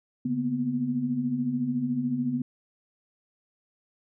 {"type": "tone cluster", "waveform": "sine", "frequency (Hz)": [140.9, 234.2, 248], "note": ["C#3", "A#3", "B3"], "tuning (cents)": [29, 8, 7], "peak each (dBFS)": [-34, -33, -26], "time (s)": [0.25, 2.42], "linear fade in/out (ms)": 5, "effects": []}